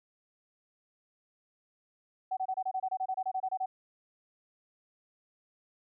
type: tone bursts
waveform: sine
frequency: 755 Hz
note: F#5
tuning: 35 cents sharp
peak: -29 dBFS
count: 16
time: 2.31-3.66 s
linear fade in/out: 10 ms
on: 60 ms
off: 26 ms
effects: none